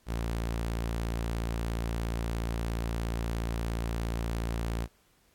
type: tone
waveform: sawtooth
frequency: 57 Hz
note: A#1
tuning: 38 cents flat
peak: -26 dBFS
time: 0.06-4.88 s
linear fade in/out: 50 ms
effects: pink hiss -67 dBFS RMS until 5.34 s + AAC 64 kbps